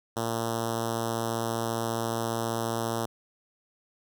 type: tone with notch filter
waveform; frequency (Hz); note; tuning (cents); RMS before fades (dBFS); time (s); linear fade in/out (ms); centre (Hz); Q
5% pulse; 114.8; A#2; -26; -30; 0.16-3.06; 10; 2200; 0.67
effects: none